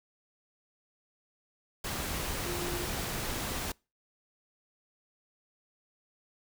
sine tone in noise, 350.9 Hz, F4, 8 cents sharp, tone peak -37 dBFS, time 2.46-2.85 s, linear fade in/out 5 ms, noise pink, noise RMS -35 dBFS, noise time 1.84-3.72 s, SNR -5 dB, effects noise-tail reverb RT60 0.3 s tail -26 dB re dry

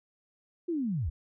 sine linear sweep, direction down, 360.4 to 57.7 Hz, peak -28 dBFS, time 0.68-1.1 s, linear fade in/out 10 ms, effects none

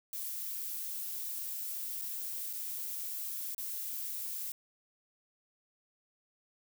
violet noise with dropouts, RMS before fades -39 dBFS, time 0.13-4.52 s, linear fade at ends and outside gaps 1 ms, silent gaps 2.015-2.019 / 2.529-2.534 / 3.547-3.58 s, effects none

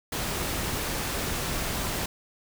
pink noise, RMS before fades -30 dBFS, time 0.12-2.06 s, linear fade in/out 5 ms, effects none

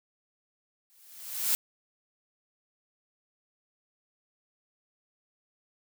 blue noise with exponential growth, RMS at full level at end -24 dBFS, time 0.9-1.55 s, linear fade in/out 0 ms, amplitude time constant 140 ms, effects none

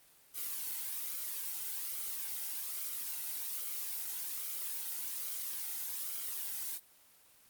blue noise with flanger, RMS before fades -39 dBFS, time 0.33-6.8 s, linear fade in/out 50 ms, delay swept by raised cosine 1.1 to 1.76 ms, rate 1.2 Hz, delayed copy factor -0.6, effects white hiss -63 dBFS RMS until 7.49 s + Opus 24 kbps

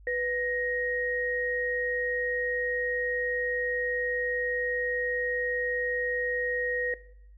sine tone pair together, 494.2 / 1875 Hz, B4 / A#6, +1 / +10 cents, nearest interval octave + major seventh, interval 2309 cents, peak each -29 / -30 dBFS, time 0.07-6.94 s, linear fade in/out 2 ms, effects noise-tail reverb RT60 0.7 s tail -18 dB re dry + added 50 Hz sine -49 dBFS peak until 7.37 s

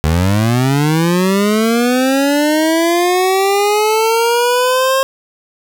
25% pulse linear sweep, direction up, 74.8 to 538 Hz, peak -7 dBFS, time 0.04-5.03 s, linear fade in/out 0 ms, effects none

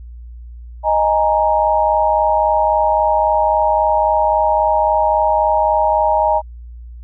sine chord, D# suspended fourth, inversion none, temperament just, 622.3 / 829.7 / 933.4 Hz, D#5 / G#5 / A#5, 0 / -2 / +2 cents, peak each -16 dBFS, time 0.83-6.42 s, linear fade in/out 50 ms, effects added 59 Hz sine -31 dBFS peak until 7.03 s

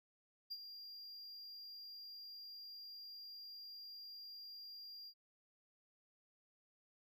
triangle tone with ADSR envelope, 4785 Hz, D8, 32 cents sharp, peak -40 dBFS, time 0.5-5.14 s, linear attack 19 ms, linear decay 47 ms, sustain -9 dB, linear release 66 ms, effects none

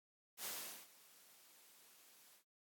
white noise with ADSR envelope, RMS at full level -44 dBFS, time 0.37-2.44 s, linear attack 69 ms, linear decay 430 ms, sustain -21 dB, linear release 97 ms, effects high-pass 200 Hz 12 dB/octave + AAC 64 kbps

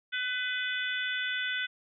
harmonic tone with a mistuned harmonic, 501 Hz, B4, 25 cents sharp, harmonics 3 / 4 / 5 / 6 / 7, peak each -32 / -37 / -40 / -40 / -37 dBFS, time 0.12-1.67 s, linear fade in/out 20 ms, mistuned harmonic 7, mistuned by -17 cents, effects none

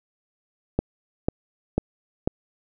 click train, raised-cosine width 2 ms, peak -7 dBFS, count 4, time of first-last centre 0.79-2.275 s, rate 2.02 Hz, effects none

